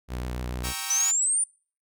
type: tone with vibrato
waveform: sawtooth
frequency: 61.74 Hz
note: B1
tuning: in tune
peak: -26 dBFS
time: 0.08-0.74 s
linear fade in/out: 50 ms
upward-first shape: square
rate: 7 Hz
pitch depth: 24 cents each way
type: chord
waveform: 5% pulse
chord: G diminished seventh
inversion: none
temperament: equal with one note detuned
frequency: 784 / 932.3 / 1108.7 / 1300.4 Hz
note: G5 / Bb5 / Db6 / Fb6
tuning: 0 / 0 / 0 / -24 cents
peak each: -24 dBFS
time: 0.63-1.12 s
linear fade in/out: 20 ms
type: exponential sweep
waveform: sine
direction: up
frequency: 5920 to 9397 Hz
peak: -21 dBFS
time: 0.9-1.44 s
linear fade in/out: 5 ms
effects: noise-tail reverb RT60 0.4 s tail -24 dB re dry